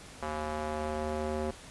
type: tone with band-pass filter sweep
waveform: square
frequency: 76.6 Hz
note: D#2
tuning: 27 cents flat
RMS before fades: -34 dBFS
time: 0.22-1.51 s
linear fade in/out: 5 ms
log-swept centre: 940 to 490 Hz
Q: 1.2
effects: pink hiss -49 dBFS RMS until 1.7 s + resampled to 24000 Hz